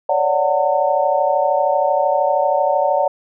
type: chord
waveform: sine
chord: D major seventh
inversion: third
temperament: equal with one note detuned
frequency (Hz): 554.4 / 587.3 / 740 / 900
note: C#5 / D5 / F#5 / A5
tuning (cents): 0 / 0 / 0 / +39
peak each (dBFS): -20 / -18 / -19 / -20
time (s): 0.09-3.08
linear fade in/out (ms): 5
effects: none